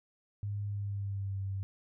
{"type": "tone with pitch glide", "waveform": "sine", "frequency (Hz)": [102.2, 97.25], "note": ["G#2", "G2"], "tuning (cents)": [-27, -13], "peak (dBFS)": -33, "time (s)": [0.43, 1.63], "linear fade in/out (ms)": 0, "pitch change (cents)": -86, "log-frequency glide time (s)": [0.67, 1.4], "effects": []}